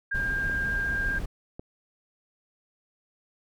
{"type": "tone with vibrato", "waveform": "sine", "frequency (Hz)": 1602, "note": "G6", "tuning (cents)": 37, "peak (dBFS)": -26, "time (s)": [0.11, 1.19], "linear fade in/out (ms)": 10, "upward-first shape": "sine", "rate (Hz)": 15, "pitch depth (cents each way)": 10}
{"type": "noise", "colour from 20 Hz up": "brown", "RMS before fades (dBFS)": -33, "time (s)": [0.14, 1.26], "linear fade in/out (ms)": 10}
{"type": "clicks", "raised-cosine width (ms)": 2, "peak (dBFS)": -25, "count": 2, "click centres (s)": [0.497, 1.595]}
{"effects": []}